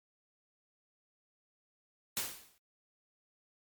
white noise with exponential decay, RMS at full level -32 dBFS, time 2.17-2.58 s, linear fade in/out 0 ms, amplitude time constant 87 ms, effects MP3 96 kbps

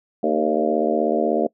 harmonic tone with a mistuned harmonic, 76.3 Hz, D#2, 33 cents flat, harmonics 3 / 4 / 5 / 6 / 7 / 8 / 9, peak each -25 / -25 / -25 / -25 / -25 / -25 / -25 dBFS, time 0.23-1.47 s, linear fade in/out 5 ms, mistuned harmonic 5, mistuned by +41 cents, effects noise-tail reverb RT60 0.1 s tail -23 dB re dry

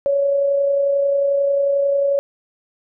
sine tone with amplitude modulation, 560 Hz, C#5, 18 cents sharp, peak -13 dBFS, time 0.06-2.19 s, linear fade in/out 0 ms, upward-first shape sine, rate 31.2 Hz, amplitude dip 30%, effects none

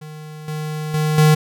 square tone with level steps, 153.6 Hz, D#3, 22 cents flat, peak -33 / -24 / -17 / -10 dBFS, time 0.01-1.35 s, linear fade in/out 10 ms, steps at 0.48 / 0.94 / 1.18 s, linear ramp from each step 2 ms, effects none

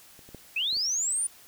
clicks, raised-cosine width 2 ms, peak -38 / -36 / -28 / -38 / -38 dBFS, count 5, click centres 0.192 / 0.29 / 0.347 / 0.728 / 0.769 s
sine linear sweep, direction up, 2450 to 9560 Hz, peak -25 dBFS, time 0.56-1.27 s, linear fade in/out 5 ms
effects white hiss -53 dBFS RMS until 1.47 s

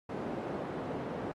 white band-pass noise, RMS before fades -38 dBFS, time 0.09-1.32 s, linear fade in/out 5 ms, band 160 to 490 Hz, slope 12 dB/octave, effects AAC 32 kbps

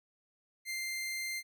sawtooth tone, 2093 Hz, C7, in tune, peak -32 dBFS, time 0.65-1.43 s, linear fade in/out 50 ms, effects none

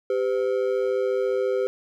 triangle ring-modulated tone, 451.1 Hz, A4, 43 cents sharp, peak -16 dBFS, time 0.1-1.67 s, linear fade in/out 0 ms, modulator 57.1 Hz, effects none

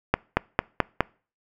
accelerating click train, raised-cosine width 0.5 ms, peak -3 dBFS, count 5, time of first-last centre 0.14-1.006 s, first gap 230 ms, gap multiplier 0.96, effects noise-tail reverb RT60 0.4 s tail -25 dB re dry

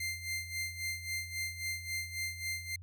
sawtooth tone with tremolo, 2093 Hz, C7, in tune, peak -30 dBFS, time 0-2.76 s, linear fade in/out 5 ms, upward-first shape sine, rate 3.7 Hz, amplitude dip 75%, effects added 90 Hz sine -46 dBFS peak until 2.82 s

